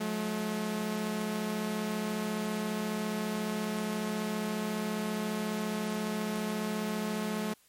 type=tone pair together; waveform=sawtooth; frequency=180 / 214.6 Hz; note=F#3 / A3; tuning=-47 / -43 cents; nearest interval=minor third; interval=304 cents; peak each=-33 / -28 dBFS; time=0-7.54 s; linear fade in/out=10 ms; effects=white hiss -64 dBFS RMS until 7.68 s + MP3 64 kbps